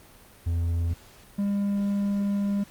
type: tone pair in turn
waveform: triangle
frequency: 84.6 / 201.2 Hz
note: E2 / G3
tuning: +45 / +45 cents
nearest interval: octave + minor third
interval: 1500 cents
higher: second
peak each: -21 dBFS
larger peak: neither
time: 0.46-0.94 / 1.38-2.64 s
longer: second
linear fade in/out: 10 ms
effects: pink hiss -52 dBFS RMS until 2.7 s + Opus 32 kbps